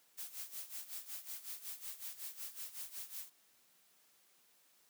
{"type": "noise with tremolo", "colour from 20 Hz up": "blue", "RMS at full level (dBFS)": -44, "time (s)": [0.17, 3.3], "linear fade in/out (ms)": 20, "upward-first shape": "sine", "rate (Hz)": 5.4, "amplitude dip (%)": 80, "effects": ["white hiss -70 dBFS RMS until 4.89 s", "high-pass 150 Hz 12 dB/octave"]}